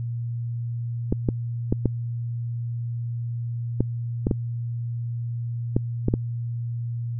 clicks, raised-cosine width 3 ms, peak -7 dBFS, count 10, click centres 1.125 / 1.288 / 1.725 / 1.857 / 3.806 / 4.269 / 4.312 / 5.765 / 6.084 / 6.139 s, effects added 118 Hz sine -26 dBFS peak until 7.19 s

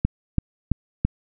click train, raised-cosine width 5 ms, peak -6 dBFS, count 4, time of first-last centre 0.05-1.05 s, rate 3 Hz, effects none

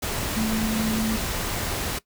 sine tone in noise, 220 Hz, A3, in tune, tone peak -23 dBFS, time 0.36-1.17 s, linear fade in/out 10 ms, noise pink, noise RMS -28 dBFS, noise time 0.02-1.99 s, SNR +2 dB, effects noise-tail reverb RT60 0.1 s tail -18 dB re dry

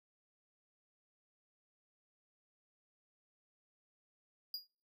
square tone with exponential decay, 4862 Hz, D#8, 41 cents flat, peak -36 dBFS, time 4.54-4.67 s, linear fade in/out 2 ms, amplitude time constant 28 ms, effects noise-tail reverb RT60 0.4 s tail -25 dB re dry

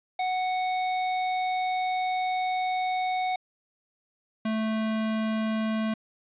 square tone pair in turn, 740 / 219.6 Hz, F#5 / A3, 0 / -3 cents, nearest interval octave + major sixth, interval 2103 cents, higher first, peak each -26 dBFS, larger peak neither, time 0.19-3.36 / 4.45-5.94 s, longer first, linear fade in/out 5 ms, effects resampled to 8000 Hz + 9-bit

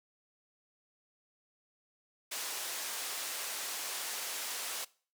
white band-pass noise, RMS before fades -39 dBFS, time 2.31-4.85 s, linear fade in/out 10 ms, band 470 to 11000 Hz, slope 12 dB/octave, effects noise-tail reverb RT60 0.4 s tail -21 dB re dry

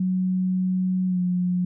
sine tone with pitch glide, 185 to 179.73 Hz, F#3 to F3, 0 to +50 cents, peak -20 dBFS, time 0-1.65 s, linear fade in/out 5 ms, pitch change -50 cents, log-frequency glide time 1.07-1.2 s, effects none

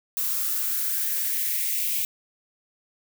violet noise with high-pass filter sweep, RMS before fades -26 dBFS, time 0.17-2.05 s, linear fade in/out 0 ms, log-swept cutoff 1100 to 2500 Hz, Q 4, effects none

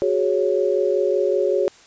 sine chord, F# suspended second, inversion none, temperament equal, 370 / 415.3 / 554.4 Hz, F#4 / G#4 / C#5, 0 / 0 / 0 cents, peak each -21 dBFS, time 0.02-1.68 s, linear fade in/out 0 ms, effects white hiss -49 dBFS RMS until 1.86 s + resampled to 16000 Hz

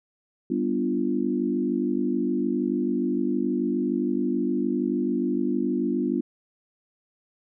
sine chord, G dominant seventh, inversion none, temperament equal with one note detuned, 196 / 246.9 / 293.7 / 346 Hz, G3 / B3 / D4 / F4, 0 / 0 / 0 / -16 cents, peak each -30 / -26 / -28 / -28 dBFS, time 0.5-6.21 s, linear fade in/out 5 ms, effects none

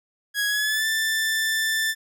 sawtooth tone with pitch glide, 1661.2 to 1770.2 Hz, G#6 to A6, 0 to +10 cents, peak -18 dBFS, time 0.34-1.95 s, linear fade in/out 50 ms, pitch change +110 cents, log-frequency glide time 0.47-0.87 s, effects none

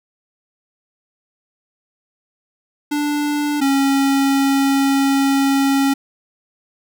square tone pair in turn, 293.7 / 274.4 Hz, D4 / C#4, 0 / -17 cents, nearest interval minor second, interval 117 cents, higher first, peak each -18 / -14 dBFS, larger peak second, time 2.91-3.61 / 3.61-5.94 s, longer second, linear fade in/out 10 ms, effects none

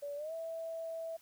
sine tone with pitch glide, 574 to 655.6 Hz, D5 to E5, -40 to -10 cents, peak -38 dBFS, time 0.02-1.17 s, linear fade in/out 10 ms, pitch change +230 cents, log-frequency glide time 0.16-0.33 s, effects white hiss -64 dBFS RMS until 1.21 s

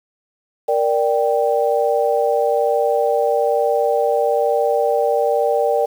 sine chord, G minor, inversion first, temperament equal, 466.2 / 587.3 / 784 Hz, Bb4 / D5 / G5, 0 / 0 / 0 cents, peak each -18 / -18 / -20 dBFS, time 0.68-5.86 s, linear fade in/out 10 ms, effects 7-bit

